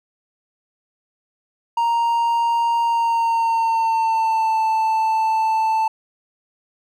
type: tone with pitch glide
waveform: triangle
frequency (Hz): 932.3 to 883.5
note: A#5 to A5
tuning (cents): 0 to +7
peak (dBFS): -14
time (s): 1.77-5.88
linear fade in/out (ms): 5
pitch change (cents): -93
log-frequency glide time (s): 2.82-4.61
effects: none